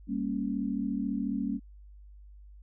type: chord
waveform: sine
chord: G diminished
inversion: none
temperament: equal with one note detuned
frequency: 198.85 / 233.1 / 277.2 Hz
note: G3 / Bb3 / Db4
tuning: +25 / 0 / 0 cents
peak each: -33 dBFS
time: 0.07-1.6 s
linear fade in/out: 50 ms
effects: added 50 Hz sine -48 dBFS peak until 2.62 s